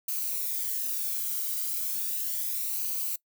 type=noise with flanger; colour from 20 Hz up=violet; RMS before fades=-31 dBFS; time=0.08-3.16 s; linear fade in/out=5 ms; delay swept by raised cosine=0.56 to 1.15 ms; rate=0.35 Hz; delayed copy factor=-0.5; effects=noise-tail reverb RT60 0.1 s tail -22 dB re dry